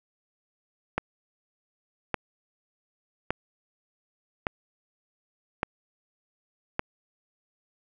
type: click train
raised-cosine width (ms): 0.5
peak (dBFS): -10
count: 6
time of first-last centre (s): 0.98-6.794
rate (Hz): 0.86
effects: none